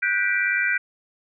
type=chord; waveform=sine; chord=G major seventh; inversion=third; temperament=just; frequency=1470 / 1568 / 1960 / 2352 Hz; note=F#6 / G6 / B6 / D7; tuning=-12 / 0 / -14 / +2 cents; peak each=-25 dBFS; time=0.02-0.78 s; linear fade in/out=10 ms; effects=none